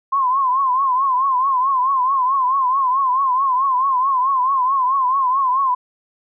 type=tone with vibrato; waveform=sine; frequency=1050 Hz; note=C6; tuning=6 cents sharp; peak=-14 dBFS; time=0.12-5.75 s; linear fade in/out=10 ms; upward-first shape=triangle; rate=4.6 Hz; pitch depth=120 cents each way; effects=none